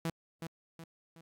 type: tone with echo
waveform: sawtooth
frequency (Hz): 164.81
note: E3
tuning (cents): 0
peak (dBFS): -28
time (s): 0.05-0.1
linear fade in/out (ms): 2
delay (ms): 370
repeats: 3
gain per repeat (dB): -7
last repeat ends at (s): 1.21
effects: AAC 64 kbps